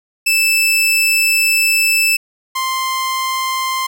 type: tone pair in turn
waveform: sawtooth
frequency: 2637 / 1046.5 Hz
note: E7 / C6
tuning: 0 / 0 cents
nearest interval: octave + major third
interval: 1600 cents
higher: first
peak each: -8 / -13 dBFS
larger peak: first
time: 0.26-2.17 / 2.55-3.87 s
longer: first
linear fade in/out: 10 ms
effects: none